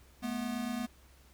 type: tone pair together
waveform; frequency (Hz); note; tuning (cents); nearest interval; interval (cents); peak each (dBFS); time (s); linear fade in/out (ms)
square; 215.3 / 244; A3 / B3; -37 / -21; major second; 216; -39 / -36; 0.22-0.87; 20
effects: added 65 Hz sine -59 dBFS peak until 1.33 s + pink hiss -63 dBFS RMS until 1.33 s